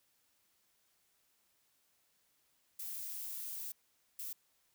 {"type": "noise bursts at uneven times", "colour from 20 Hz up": "violet", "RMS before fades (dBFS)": -43, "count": 2, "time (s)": [[2.79, 3.72], [4.19, 4.33]], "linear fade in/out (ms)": 5, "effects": ["white hiss -75 dBFS RMS until 4.74 s"]}